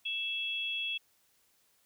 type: tone pair together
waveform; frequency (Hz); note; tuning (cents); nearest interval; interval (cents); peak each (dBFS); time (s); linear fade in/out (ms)
sine; 2646 / 3334; E7 / G#7; +6 / +6; major third; 400; -35 / -35; 0.05-0.98; 10
effects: white hiss -70 dBFS RMS until 1.85 s